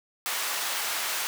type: high-pass noise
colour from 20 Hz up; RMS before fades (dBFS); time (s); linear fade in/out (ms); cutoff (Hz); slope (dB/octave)
pink; -30; 0.26-1.27; 0; 1000; 12
effects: none